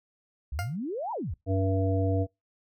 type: exponential two-way sweep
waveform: sine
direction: up then down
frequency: 61 to 989 to 61 Hz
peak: -30 dBFS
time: 0.52-1.34 s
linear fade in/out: 5 ms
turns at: 1.12 s
type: tone with exponential decay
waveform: 20% pulse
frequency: 704 Hz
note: F5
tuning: 14 cents sharp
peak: -24 dBFS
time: 0.59-0.76 s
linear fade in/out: 0 ms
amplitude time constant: 35 ms
type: harmonic tone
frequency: 95.7 Hz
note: G2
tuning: 41 cents flat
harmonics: 1 / 3 / 5 / 7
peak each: -25 / -30 / -32 / -33 dBFS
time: 1.46-2.27 s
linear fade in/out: 50 ms
effects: noise-tail reverb RT60 0.2 s tail -25 dB re dry